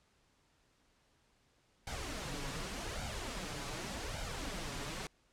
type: noise with flanger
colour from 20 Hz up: pink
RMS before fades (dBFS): -41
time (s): 1.87-5.07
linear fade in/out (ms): 2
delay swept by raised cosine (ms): 1.3 to 7.2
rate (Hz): 0.86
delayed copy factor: +0.65
effects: pink hiss -72 dBFS RMS until 5.32 s + low-pass 8000 Hz 12 dB/octave